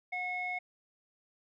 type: tone with low-pass filter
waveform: square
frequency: 727 Hz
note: F#5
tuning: 31 cents flat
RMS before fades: -36 dBFS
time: 0.12-0.59 s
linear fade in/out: 10 ms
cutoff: 2200 Hz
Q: 4.8
effects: none